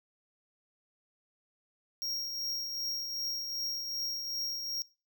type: tone with tremolo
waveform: square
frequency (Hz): 5588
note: F8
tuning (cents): 0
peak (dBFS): -32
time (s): 2.02-4.82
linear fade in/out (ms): 0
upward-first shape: triangle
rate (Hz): 2.6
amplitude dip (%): 45
effects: noise-tail reverb RT60 0.3 s tail -21 dB re dry